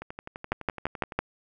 two click trains, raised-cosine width 0.5 ms, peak -10 / -22 dBFS, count 5 / 14, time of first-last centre 0.52-1.19 / 0.02-1.122 s, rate 5.97 / 11.8 Hz, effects none

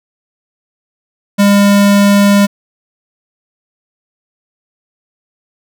square tone, 201.7 Hz, G3, 50 cents sharp, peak -6 dBFS, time 1.38-2.47 s, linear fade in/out 20 ms, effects none

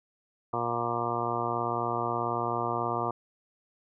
harmonic tone, 118.4 Hz, A#2, 27 cents sharp, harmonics 1 / 2 / 3 / 4 / 5 / 6 / 7 / 8 / 9 / 10, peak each -38 / -40 / -36 / -37 / -40 / -34 / -40 / -35 / -37 / -34 dBFS, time 0.53-3.11 s, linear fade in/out 5 ms, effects none

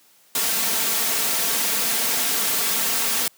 white noise with comb filter, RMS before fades -22 dBFS, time 0.35-3.28 s, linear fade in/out 2 ms, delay 4.4 ms, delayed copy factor +0.5, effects white hiss -56 dBFS RMS until 3.37 s + high-pass 150 Hz 12 dB/octave

